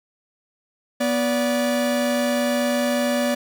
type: tone pair together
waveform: 45% pulse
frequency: 244.6 / 578 Hz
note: B3 / D5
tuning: -16 / -28 cents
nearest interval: octave + minor third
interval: 1488 cents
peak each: -22 dBFS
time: 1-3.35 s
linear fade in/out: 10 ms
effects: none